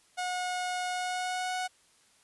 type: tone with pitch glide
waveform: sawtooth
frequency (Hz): 726 to 736.6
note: F#5 to F#5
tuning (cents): -33 to -8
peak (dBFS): -27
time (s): 0.17-1.68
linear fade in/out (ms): 20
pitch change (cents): +25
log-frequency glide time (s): 0.9-1.55
effects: white hiss -64 dBFS RMS until 2.23 s + resampled to 24000 Hz